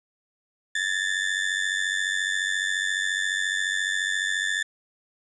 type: ring-modulated tone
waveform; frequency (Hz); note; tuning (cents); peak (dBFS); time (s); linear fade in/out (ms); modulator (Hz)
35% pulse; 1760; A6; 0; -19; 0.75-4.63; 5; 47.2
effects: resampled to 22050 Hz + 10-bit